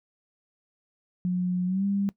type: tone with pitch glide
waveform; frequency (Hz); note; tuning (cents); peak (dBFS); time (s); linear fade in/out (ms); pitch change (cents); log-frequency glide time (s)
sine; 180.5 to 199.12; F#3 to G3; -43 to +27; -23; 1.25-2.09; 0; +170; 1.66-1.85
effects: noise-tail reverb RT60 0.1 s tail -20 dB re dry